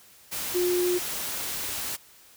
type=tone in noise; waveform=sine; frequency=357 Hz; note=F4; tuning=38 cents sharp; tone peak=-22 dBFS; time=0.54-0.99 s; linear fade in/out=20 ms; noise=white; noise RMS=-32 dBFS; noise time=0.31-1.97 s; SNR=+7 dB; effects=white hiss -54 dBFS RMS until 2.36 s